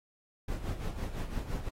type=noise with tremolo; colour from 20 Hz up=brown; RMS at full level=-33 dBFS; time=0.48-1.69 s; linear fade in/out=5 ms; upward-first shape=sine; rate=5.9 Hz; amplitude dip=65%; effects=AAC 48 kbps